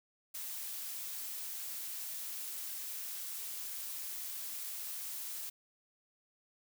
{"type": "noise", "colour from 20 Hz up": "blue", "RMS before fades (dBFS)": -42, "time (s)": [0.34, 5.5], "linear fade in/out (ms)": 10, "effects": []}